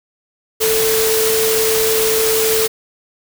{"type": "tone in noise", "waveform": "sine", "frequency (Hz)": 442.5, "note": "A4", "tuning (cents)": 10, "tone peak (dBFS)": -15, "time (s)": [0.6, 2.68], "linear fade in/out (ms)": 20, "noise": "white", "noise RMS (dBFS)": -18, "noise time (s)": [0.6, 2.68], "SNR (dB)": 0, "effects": []}